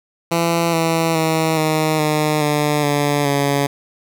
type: tone with pitch steps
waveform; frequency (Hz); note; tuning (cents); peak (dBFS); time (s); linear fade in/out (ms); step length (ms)
10% pulse; 168.3 / 164.17 / 160.14 / 156.22 / 152.38 / 148.64 / 145 / 141.44; E3 / E3 / E3 / D#3 / D#3 / D3 / D3 / C#3; +36 / -7 / -50 / +7 / -36 / +21 / -22 / +35; -7; 0.31-3.67; 10; 420
effects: none